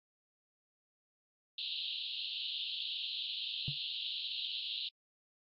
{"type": "band-pass noise", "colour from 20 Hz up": "white", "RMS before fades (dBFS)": -40, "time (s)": [1.58, 4.89], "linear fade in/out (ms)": 5, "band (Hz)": [2800, 4200], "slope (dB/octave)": 96}
{"type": "tone with exponential decay", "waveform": "sine", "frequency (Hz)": 142.6, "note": "C#3", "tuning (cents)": 49, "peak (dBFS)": -31, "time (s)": [3.68, 3.78], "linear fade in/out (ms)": 0, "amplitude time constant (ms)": 20}
{"effects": ["AAC 48 kbps"]}